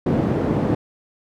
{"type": "band-pass noise", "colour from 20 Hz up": "white", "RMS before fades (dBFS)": -20, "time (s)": [0.06, 0.75], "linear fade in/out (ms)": 5, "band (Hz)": [100, 320], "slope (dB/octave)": 12, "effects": []}